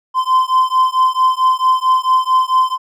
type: beating tone pair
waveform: triangle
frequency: 1030 / 1034.5 Hz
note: C6 / C6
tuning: -28 / -20 cents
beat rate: 4.5 Hz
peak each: -12 dBFS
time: 0.14-2.78 s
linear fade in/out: 50 ms
effects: none